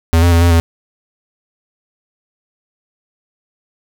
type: tone with pitch steps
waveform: square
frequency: 82.6 / 86.6 / 84.1 / 86.2 / 83.4 Hz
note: E2 / F2 / E2 / F2 / E2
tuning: +4 / -14 / +35 / -22 / +21 cents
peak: -8 dBFS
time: 0.13-0.6 s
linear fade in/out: 0 ms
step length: 94 ms
effects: none